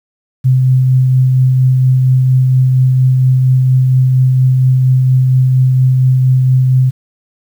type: tone with tremolo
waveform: sine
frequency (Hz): 129.2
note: C3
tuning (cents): -21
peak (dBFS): -5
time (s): 0.44-6.91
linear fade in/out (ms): 20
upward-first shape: triangle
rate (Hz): 4.3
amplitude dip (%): 25
effects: 7-bit